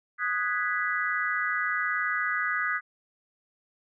sine chord, G# minor seventh, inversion second, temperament equal, 1244.5 / 1480 / 1661.2 / 1975.5 Hz, D#6 / F#6 / G#6 / B6, 0 / 0 / 0 / 0 cents, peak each -31 dBFS, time 0.18-2.81 s, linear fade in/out 50 ms, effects none

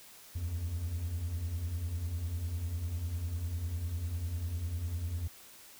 triangle beating tone pair, 76.9 / 86.9 Hz, D#2 / F2, -20 / -8 cents, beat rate 10 Hz, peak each -38 / -31 dBFS, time 0.35-5.28 s, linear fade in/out 10 ms, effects tanh soft clip ceiling -25 dBFS + white hiss -54 dBFS RMS until 5.79 s

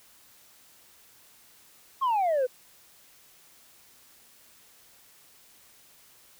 sine exponential sweep, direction down, 1107 to 486.3 Hz, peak -20 dBFS, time 2.01-2.47 s, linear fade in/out 20 ms, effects tanh soft clip ceiling -21 dBFS + white hiss -57 dBFS RMS until 6.39 s

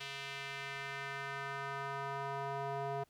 square tone with band-pass filter sweep, 138.59 Hz, C#3, in tune, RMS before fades -41 dBFS, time 0-3.04 s, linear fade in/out 10 ms, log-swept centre 3000 to 690 Hz, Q 1.6, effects pink hiss -72 dBFS RMS until 3.09 s

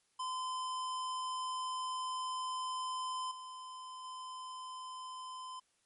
square tone with level steps, 1025 Hz, C6, 36 cents flat, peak -37 / -46 / -44 dBFS, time 0.19-5.6 s, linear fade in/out 10 ms, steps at 3.31 / 4.04 s, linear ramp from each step 5 ms, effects white hiss -75 dBFS RMS until 5.85 s + MP3 48 kbps

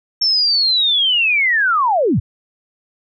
sine linear sweep, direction down, 5440 to 70 Hz, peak -12 dBFS, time 0.21-2.2 s, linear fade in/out 10 ms, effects none

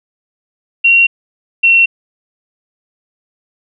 sine tone pair in turn, 2745 / 2721 Hz, F7 / F7, -31 / -46 cents, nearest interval unison, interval 15 cents, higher first, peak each -5 dBFS, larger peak neither, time 0.84-1.07 / 1.63-1.86 s, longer neither, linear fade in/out 10 ms, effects none

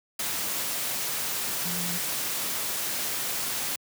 sine tone in noise, 174.61 Hz, F3, in tune, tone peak -34 dBFS, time 1.65-1.98 s, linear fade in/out 5 ms, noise white, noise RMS -30 dBFS, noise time 0.19-3.76 s, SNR -7 dB, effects high-pass 100 Hz 12 dB/octave

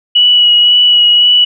sine tone with vibrato, 2929 Hz, F#7, 18 cents flat, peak -4 dBFS, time 0.15-1.45 s, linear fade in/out 10 ms, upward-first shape sine, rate 1.9 Hz, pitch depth 15 cents each way, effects none

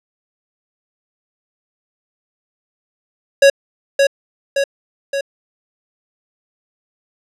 square tone with echo, 554.4 Hz, C#5, in tune, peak -6 dBFS, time 3.42-3.5 s, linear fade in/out 5 ms, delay 570 ms, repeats 3, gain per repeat -4 dB, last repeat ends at 5.21 s, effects low-pass 8000 Hz 12 dB/octave

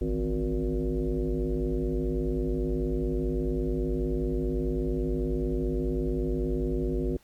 sine tone with frequency modulation, 152.9 Hz, D#3, 30 cents flat, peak -25 dBFS, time 0.01-7.17 s, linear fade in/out 5 ms, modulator 105 Hz, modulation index 2.8, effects pink hiss -62 dBFS RMS until 7.23 s + Opus 48 kbps

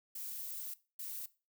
violet noise bursts at uneven times, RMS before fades -43 dBFS, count 2, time 0.15-0.74 / 0.99-1.26 s, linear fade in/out 5 ms, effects noise-tail reverb RT60 0.3 s tail -18 dB re dry

